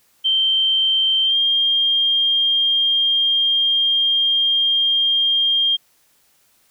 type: tone with pitch glide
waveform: sine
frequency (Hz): 3128 to 3210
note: G7 to G7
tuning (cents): -4 to +40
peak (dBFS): -14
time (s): 0.24-5.77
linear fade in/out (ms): 20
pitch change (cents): +44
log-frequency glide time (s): 1.24-1.37
effects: white hiss -59 dBFS RMS until 6.7 s